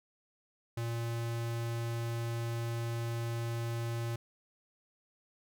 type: tone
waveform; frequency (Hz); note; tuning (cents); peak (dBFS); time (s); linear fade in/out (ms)
square; 116.54; A#2; 0; -34; 0.77-4.16; 5
effects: none